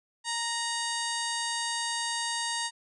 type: harmonic tone with a mistuned harmonic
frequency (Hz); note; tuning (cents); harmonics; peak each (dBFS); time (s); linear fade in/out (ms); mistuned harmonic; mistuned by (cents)
930; A#5; -4; 1 / 2 / 3 / 4 / 5 / 6 / 7 / 8 / 9 / 10; -35 / -36 / -40 / -37 / -37 / -46 / -40 / -42 / -41 / -42; 0.24-2.71; 50; 3; +56
effects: none